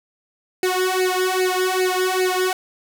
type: tone with flanger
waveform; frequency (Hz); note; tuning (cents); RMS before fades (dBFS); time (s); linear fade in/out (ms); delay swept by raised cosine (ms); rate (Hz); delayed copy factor
sawtooth; 370; F#4; 0; -20; 0.63-2.53; 2; 0.43 to 2.13; 2.5; +0.95
effects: none